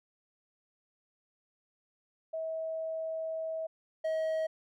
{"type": "tone pair in turn", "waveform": ["sine", "triangle"], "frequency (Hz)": [644, 637], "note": ["E5", "D#5"], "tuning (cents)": [-41, 41], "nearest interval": "unison", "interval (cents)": 18, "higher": "first", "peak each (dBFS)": [-33, -27], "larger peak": "second", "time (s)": [[2.33, 3.67], [4.04, 4.47]], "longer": "first", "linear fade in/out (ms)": 10, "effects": []}